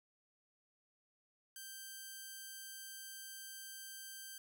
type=tone; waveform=5% pulse; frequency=1568 Hz; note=G6; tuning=in tune; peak=-37 dBFS; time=1.56-4.38 s; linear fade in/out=2 ms; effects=none